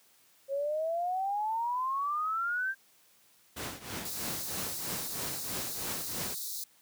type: exponential sweep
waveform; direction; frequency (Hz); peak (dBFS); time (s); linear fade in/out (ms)
sine; up; 540 to 1598; -29; 0.48-2.75; 50
type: noise with tremolo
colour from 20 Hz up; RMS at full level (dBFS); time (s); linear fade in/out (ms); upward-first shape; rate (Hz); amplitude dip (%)
pink; -36; 3.56-6.35; 10; triangle; 3.1; 85
type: high-pass noise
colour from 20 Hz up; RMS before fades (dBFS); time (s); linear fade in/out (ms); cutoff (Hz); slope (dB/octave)
white; -38; 4.05-6.64; 5; 3700; 96
effects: white hiss -64 dBFS RMS until 6.81 s + high-pass 100 Hz 12 dB/octave